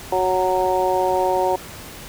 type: harmonic tone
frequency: 185 Hz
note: F#3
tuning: in tune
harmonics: 2 / 3 / 4 / 5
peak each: -22 / -22 / -22 / -22 dBFS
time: 0.12-1.56 s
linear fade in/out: 5 ms
effects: pink hiss -37 dBFS RMS until 2.08 s